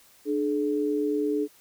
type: tone pair together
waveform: sine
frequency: 297.6 / 426.2 Hz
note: D4 / G#4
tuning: +23 / +45 cents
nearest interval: tritone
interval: 622 cents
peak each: -26 dBFS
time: 0.25-1.48 s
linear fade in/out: 50 ms
effects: white hiss -57 dBFS RMS until 1.6 s